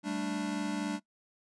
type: chord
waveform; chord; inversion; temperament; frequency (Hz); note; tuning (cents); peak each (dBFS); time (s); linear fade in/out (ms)
square; G suspended second; none; equal; 196 / 220 / 293.7; G3 / A3 / D4; 0 / 0 / 0; -38 / -39 / -35; 0.03-1; 50
effects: noise-tail reverb RT60 0.1 s tail -21 dB re dry + resampled to 22050 Hz